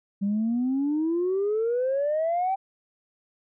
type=exponential sweep; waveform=sine; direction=up; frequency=195.2 to 784 Hz; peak=-21 dBFS; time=0.21-2.56 s; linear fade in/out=20 ms; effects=tanh soft clip ceiling -19 dBFS